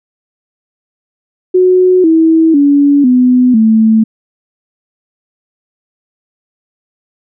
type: tone with pitch steps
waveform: sine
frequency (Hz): 367.2 / 323.4 / 284.8 / 250.8 / 220.9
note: F#4 / E4 / C#4 / B3 / A3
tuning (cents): -13 / -33 / +47 / +27 / +7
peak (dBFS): -4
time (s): 1.54-4.04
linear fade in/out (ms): 10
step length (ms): 500
effects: none